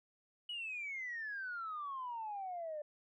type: exponential sweep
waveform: sine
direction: down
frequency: 2960 to 587 Hz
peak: -39 dBFS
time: 0.49-2.82 s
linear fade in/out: 5 ms
effects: tanh soft clip ceiling -35 dBFS